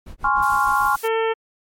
brown noise with tremolo, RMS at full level -33 dBFS, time 0.06-0.97 s, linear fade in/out 5 ms, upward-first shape sine, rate 6.7 Hz, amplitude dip 100%
sine chord, Db major seventh, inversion second, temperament equal, 830.6 / 1046.5 / 1108.7 / 1396.9 Hz, Ab5 / C6 / Db6 / F6, 0 / 0 / 0 / 0 cents, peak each -21 dBFS, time 0.24-0.96 s, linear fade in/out 5 ms
blue noise, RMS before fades -36 dBFS, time 0.42-1.08 s, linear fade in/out 10 ms
harmonic tone, 448.7 Hz, A4, 34 cents sharp, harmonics 1 / 2 / 3 / 4 / 5 / 6 / 7, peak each -19 / -25 / -29 / -31 / -33 / -35 / -36 dBFS, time 1.03-1.34 s, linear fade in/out 20 ms
effects MP3 64 kbps

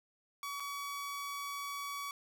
sawtooth tone with dropouts, 1134 Hz, C#6, 39 cents sharp, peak -35 dBFS, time 0.43-2.11 s, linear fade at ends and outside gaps 1 ms, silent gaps 0.599-0.603 s, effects none

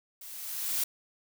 blue noise with level ramp, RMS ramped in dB -46 to -28 dBFS, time 0.21-0.84 s, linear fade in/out 5 ms, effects none

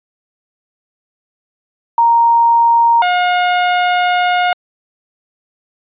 sine / sawtooth tone pair in turn, 932 / 717.1 Hz, A#5 / F5, -1 / +46 cents, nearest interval perfect fourth, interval 453 cents, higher first, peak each -7 dBFS, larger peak neither, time 1.98-3.02 / 3.02-4.53 s, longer second, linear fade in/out 2 ms, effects resampled to 8000 Hz

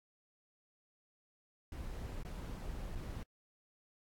brown noise with dropouts, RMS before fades -43 dBFS, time 1.72-3.23 s, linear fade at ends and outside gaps 2 ms, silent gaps 2.228-2.249 / 2.951-2.955 s, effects AAC 64 kbps

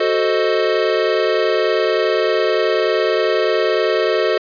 square chord, F# diminished seventh, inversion none, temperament equal, 370 / 440 / 523.3 / 622.3 Hz, F#4 / A4 / C5 / Eb5, 0 / 0 / 0 / 0 cents, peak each -21 / -19 / -23 / -21 dBFS, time 0-4.38 s, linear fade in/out 5 ms, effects resampled to 11025 Hz

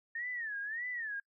sine tone with vibrato, 1801 Hz, A6, 40 cents sharp, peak -36 dBFS, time 0.15-1.2 s, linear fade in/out 5 ms, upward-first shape sine, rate 1.7 Hz, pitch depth 180 cents each way, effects noise-tail reverb RT60 0.1 s tail -25 dB re dry

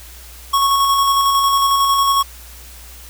square tone with tremolo, 1104 Hz, C#6, 7 cents flat, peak -12 dBFS, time 0.53-2.23 s, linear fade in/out 10 ms, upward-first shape square, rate 11 Hz, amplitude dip 25%, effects added 60 Hz sine -38 dBFS peak until 3.09 s + white hiss -40 dBFS RMS until 3.09 s

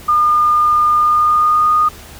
sine tone with pitch glide, 1212 to 1230.3 Hz, D#6 to D#6, -46 to -20 cents, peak -9 dBFS, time 0.08-1.89 s, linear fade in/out 10 ms, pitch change +26 cents, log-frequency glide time 0.96-1.69 s, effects added 73 Hz sine -39 dBFS peak until 2.19 s + pink hiss -37 dBFS RMS until 2.19 s

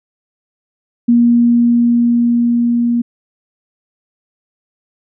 sine tone with level ramp, 237.4 Hz, A#3, 32 cents sharp, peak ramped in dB -6 to -11 dBFS, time 1.08-3.02 s, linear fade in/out 10 ms, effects none

